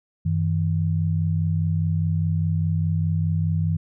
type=tone pair together; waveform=sine; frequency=95.2 / 160.11 Hz; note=F#2 / D#3; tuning=+50 / +50 cents; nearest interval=major sixth; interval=900 cents; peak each=-22 dBFS; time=0.25-3.77 s; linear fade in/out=10 ms; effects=none